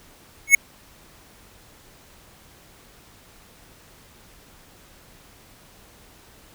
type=tone with exponential growth; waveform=square; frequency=2200 Hz; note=C#7; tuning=14 cents flat; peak=-6 dBFS; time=0.47-0.55 s; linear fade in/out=5 ms; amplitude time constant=16 ms; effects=pink hiss -51 dBFS RMS until 6.54 s